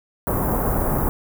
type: band-stop noise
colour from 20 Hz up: pink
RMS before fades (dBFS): -21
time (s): 0.27-1.09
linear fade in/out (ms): 0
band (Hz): 1200 to 13000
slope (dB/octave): 24
effects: none